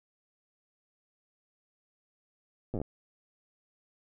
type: slowing click train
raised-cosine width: 2 ms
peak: -22 dBFS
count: 8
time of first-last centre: 2.74-2.816 s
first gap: 8 ms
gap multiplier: 1.1
effects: none